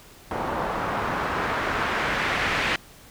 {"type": "noise with low-pass filter sweep", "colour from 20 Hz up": "white", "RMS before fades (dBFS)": -26, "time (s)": [0.31, 2.76], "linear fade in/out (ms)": 2, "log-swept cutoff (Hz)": [890, 2300], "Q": 1.3, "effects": ["pink hiss -49 dBFS RMS until 3.1 s"]}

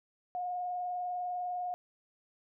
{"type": "tone with vibrato", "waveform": "sine", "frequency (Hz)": 718, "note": "F5", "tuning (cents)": 48, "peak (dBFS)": -33, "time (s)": [0.35, 1.74], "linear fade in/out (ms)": 0, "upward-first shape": "sine", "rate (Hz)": 20, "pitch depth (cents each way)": 23, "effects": []}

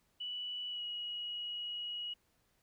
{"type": "tone with pitch glide", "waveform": "sine", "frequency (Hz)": [2956, 2905], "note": ["F#7", "F#7"], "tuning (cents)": [-2, -32], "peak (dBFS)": -38, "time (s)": [0.2, 2.14], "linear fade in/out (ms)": 10, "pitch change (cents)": -30, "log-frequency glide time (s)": [0.69, 0.82], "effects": ["pink hiss -75 dBFS RMS until 2.62 s"]}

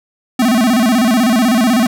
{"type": "tone with vibrato", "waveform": "square", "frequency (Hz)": 236, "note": "A#3", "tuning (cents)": 22, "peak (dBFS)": -10, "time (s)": [0.39, 1.87], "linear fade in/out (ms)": 5, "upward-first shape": "square", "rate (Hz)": 16, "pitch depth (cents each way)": 140, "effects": []}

